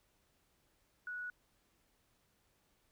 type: tone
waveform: sine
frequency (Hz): 1468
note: F#6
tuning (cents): -14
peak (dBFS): -40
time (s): 1.07-1.3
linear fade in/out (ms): 2
effects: pink hiss -75 dBFS RMS until 2.91 s